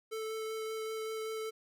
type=tone with vibrato; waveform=square; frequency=440 Hz; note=A4; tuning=in tune; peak=-37 dBFS; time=0.11-1.51 s; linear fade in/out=20 ms; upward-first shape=sine; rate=5.2 Hz; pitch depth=9 cents each way; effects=none